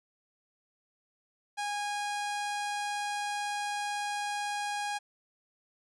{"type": "tone", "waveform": "sawtooth", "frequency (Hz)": 822, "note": "G#5", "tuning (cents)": -18, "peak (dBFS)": -28, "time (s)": [1.57, 4.99], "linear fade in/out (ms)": 20, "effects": ["resampled to 24000 Hz"]}